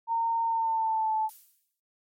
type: tone with pitch glide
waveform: sine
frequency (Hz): 917 to 872.6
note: A#5 to A5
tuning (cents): -29 to -15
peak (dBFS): -24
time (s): 0.07-1.3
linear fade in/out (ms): 50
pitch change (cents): -86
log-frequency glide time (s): 0.43-1.14
type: noise with exponential decay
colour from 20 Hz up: violet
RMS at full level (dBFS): -44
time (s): 1.29-1.8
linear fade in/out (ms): 2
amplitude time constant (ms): 110
effects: MP3 64 kbps